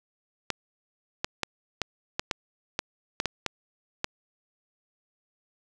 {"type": "clicks", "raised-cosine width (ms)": 0.2, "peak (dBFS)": -9, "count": 11, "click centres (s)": [0.503, 1.245, 1.433, 1.817, 2.195, 2.312, 2.791, 3.201, 3.257, 3.463, 4.044], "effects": []}